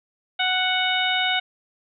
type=harmonic tone; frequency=740 Hz; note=F#5; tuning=in tune; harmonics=1 / 2 / 3 / 4 / 5; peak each=-26 / -26 / -26 / -26 / -26 dBFS; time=0.39-1.4 s; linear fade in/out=10 ms; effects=none